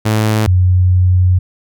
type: tone pair in turn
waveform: sawtooth / sine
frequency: 108.4 / 91.15 Hz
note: A2 / F#2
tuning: -25 / -25 cents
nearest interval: minor third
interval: 300 cents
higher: first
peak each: -7 dBFS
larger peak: neither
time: 0.05-0.47 / 0.47-1.39 s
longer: second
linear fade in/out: 10 ms
effects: none